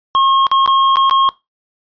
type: tone with dropouts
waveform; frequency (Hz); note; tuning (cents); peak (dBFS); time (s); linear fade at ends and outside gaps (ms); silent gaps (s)
square; 1079; C#6; -47; -10; 0.15-1.29; 0; 0.468-0.515 / 0.661-0.676 / 0.958-0.969 / 1.097-1.11
effects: noise-tail reverb RT60 0.2 s tail -19 dB re dry + resampled to 11025 Hz